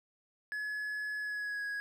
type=tone with pitch glide; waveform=triangle; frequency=1699 to 1660.2 Hz; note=G#6 to G#6; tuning=+39 to -1 cents; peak=-33 dBFS; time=0.52-1.8 s; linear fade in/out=0 ms; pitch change=-40 cents; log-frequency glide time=1.2-1.64 s; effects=none